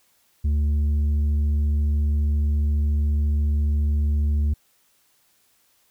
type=tone with tanh clipping; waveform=sine; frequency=73.8 Hz; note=D2; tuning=9 cents sharp; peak=-19 dBFS; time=0.44-4.54 s; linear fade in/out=10 ms; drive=5 dB; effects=white hiss -63 dBFS RMS until 5.9 s